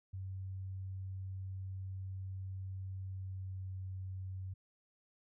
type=tone with pitch glide; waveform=sine; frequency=95 to 94.18 Hz; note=F#2 to F#2; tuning=+46 to +31 cents; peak=-40 dBFS; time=0.13-4.54 s; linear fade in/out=10 ms; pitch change=-15 cents; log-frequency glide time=3.02-3.72 s; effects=none